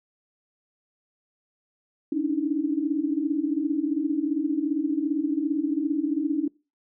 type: tone cluster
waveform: sine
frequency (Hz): 281.4 / 296.4 / 319.1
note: C#4 / D4 / D#4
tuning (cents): +26 / +16 / +44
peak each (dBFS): -27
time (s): 2.12-6.48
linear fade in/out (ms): 5
effects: noise-tail reverb RT60 0.3 s tail -23 dB re dry